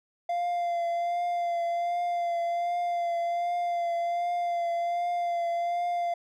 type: tone with vibrato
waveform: triangle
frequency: 693 Hz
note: F5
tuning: 14 cents flat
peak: -24 dBFS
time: 0.29-6.14 s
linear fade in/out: 5 ms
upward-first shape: triangle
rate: 1.3 Hz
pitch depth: 26 cents each way
effects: none